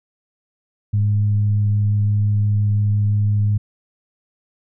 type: tone with frequency modulation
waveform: sine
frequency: 103.9 Hz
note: G#2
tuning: 1 cent sharp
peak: -14 dBFS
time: 0.93-3.58 s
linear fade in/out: 10 ms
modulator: 101 Hz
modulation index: 0.26
effects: none